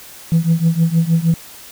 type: tone with tremolo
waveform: sine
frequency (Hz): 165.2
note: E3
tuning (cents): +4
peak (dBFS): -6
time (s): 0.32-1.34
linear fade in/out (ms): 0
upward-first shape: triangle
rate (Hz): 6.4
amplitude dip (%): 95
effects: tanh soft clip ceiling -7 dBFS + white hiss -38 dBFS RMS until 1.71 s